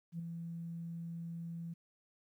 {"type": "tone with ADSR envelope", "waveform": "sine", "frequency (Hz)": 167.9, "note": "E3", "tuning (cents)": 32, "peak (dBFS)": -35, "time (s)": [0.12, 1.74], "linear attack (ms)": 73, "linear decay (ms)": 6, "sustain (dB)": -5, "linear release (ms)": 11, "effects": ["tanh soft clip ceiling -32 dBFS", "12-bit"]}